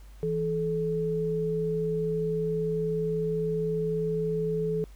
sine tone pair together, 164.8 / 431.9 Hz, E3 / A4, 0 / -32 cents, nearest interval octave + perfect fourth, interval 1668 cents, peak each -30 / -27 dBFS, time 0.23-4.84 s, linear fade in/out 0 ms, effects added 50 Hz sine -45 dBFS peak until 4.95 s + pink hiss -60 dBFS RMS until 4.95 s

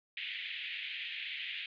white band-pass noise, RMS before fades -41 dBFS, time 0.17-1.66 s, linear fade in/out 2 ms, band 1900 to 3400 Hz, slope 48 dB/octave, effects resampled to 11025 Hz

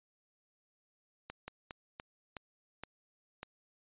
slowing click train, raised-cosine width 0.3 ms, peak -26 dBFS, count 7, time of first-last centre 1.3-3.431 s, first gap 180 ms, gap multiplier 1.27, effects resampled to 8000 Hz

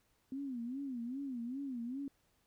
sine tone with vibrato, 255.8 Hz, C4, 39 cents flat, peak -38 dBFS, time 0.32-2.08 s, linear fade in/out 2 ms, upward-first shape sine, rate 2.5 Hz, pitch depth 170 cents each way, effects pink hiss -75 dBFS RMS until 2.46 s

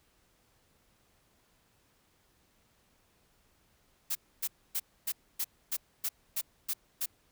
blue noise bursts, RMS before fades -32 dBFS, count 10, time 4.1-7.06 s, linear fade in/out 10 ms, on 53 ms, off 270 ms, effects pink hiss -69 dBFS RMS until 7.31 s

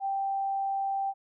sine tone, 784 Hz, G5, in tune, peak -27 dBFS, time 0-1.14 s, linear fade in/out 50 ms, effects none

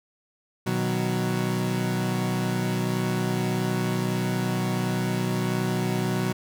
30% pulse chord, B major, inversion none, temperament equal, 123.47 / 155.56 / 185 Hz, B2 / D#3 / F#3, 0 / 0 / 0 cents, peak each -25 / -30 / -24 dBFS, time 0.66-6.33 s, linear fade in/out 10 ms, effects none

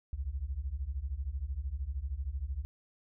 sine beating tone pair, 60.5 / 73.5 Hz, B1 / D2, -35 / +2 cents, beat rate 13 Hz, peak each -37 / -36 dBFS, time 0.13-2.65 s, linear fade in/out 0 ms, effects none

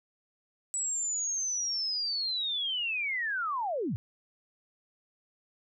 sine linear sweep, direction down, 7902 to 82.3 Hz, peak -29 dBFS, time 0.74-3.96 s, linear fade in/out 0 ms, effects none

